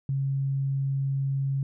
sine tone, 136.7 Hz, C#3, 24 cents flat, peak -24 dBFS, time 0.09-1.63 s, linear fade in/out 2 ms, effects none

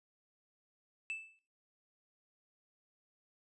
triangle tone with exponential decay, 2637 Hz, E7, in tune, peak -33 dBFS, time 1.1-1.39 s, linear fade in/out 0 ms, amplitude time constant 63 ms, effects noise-tail reverb RT60 0.4 s tail -19 dB re dry + resampled to 24000 Hz

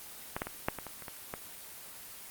clicks, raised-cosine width 0.5 ms, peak -18 / -16 / -22 / -12 / -23 / -26 / -29 / -25 / -20 dBFS, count 9, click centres 0.365 / 0.419 / 0.47 / 0.685 / 0.787 / 0.867 / 1.023 / 1.082 / 1.339 s, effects white hiss -47 dBFS RMS until 2.3 s + Opus 24 kbps

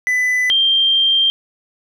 triangle / sine tone pair in turn, 1999 / 3173 Hz, B6 / G7, +20 / +20 cents, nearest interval minor sixth, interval 800 cents, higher second, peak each -12 / -11 dBFS, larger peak second, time 0.07-0.5 / 0.5-1.3 s, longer second, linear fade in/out 0 ms, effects none

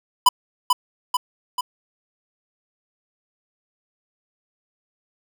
square tone with echo, 996 Hz, B5, 14 cents sharp, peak -10 dBFS, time 0.26-0.29 s, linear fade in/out 5 ms, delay 440 ms, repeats 3, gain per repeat -4 dB, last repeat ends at 1.61 s, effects none

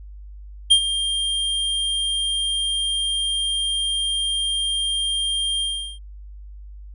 square tone with ADSR envelope, 3200 Hz, G7, 35 cents sharp, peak -9 dBFS, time 0.7-5.99 s, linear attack 16 ms, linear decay 80 ms, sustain -12 dB, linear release 380 ms, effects added 50 Hz sine -36 dBFS peak until 6.94 s + resampled to 32000 Hz

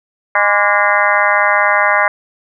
harmonic tone with a mistuned harmonic, 204.9 Hz, G#3, 23 cents flat, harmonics 3 / 4 / 5 / 6 / 7 / 8 / 9 / 10, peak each -18 / -18 / -18 / -18 / -18 / -18 / -18 / -18 dBFS, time 0.35-2.08 s, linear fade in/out 2 ms, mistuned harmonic 6, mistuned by -94 cents, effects none

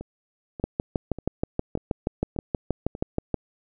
two click trains, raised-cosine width 2 ms, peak -22 / -10 dBFS, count 6 / 18, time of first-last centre 0.01-2.951 / 0.64-3.343 s, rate 1.7 / 6.29 Hz, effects none

